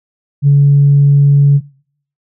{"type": "tone", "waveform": "sine", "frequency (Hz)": 141.9, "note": "C#3", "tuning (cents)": 41, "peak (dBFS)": -3, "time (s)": [0.42, 1.61], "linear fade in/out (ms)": 50, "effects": ["noise-tail reverb RT60 0.6 s tail -24 dB re dry", "tanh soft clip ceiling 0 dBFS"]}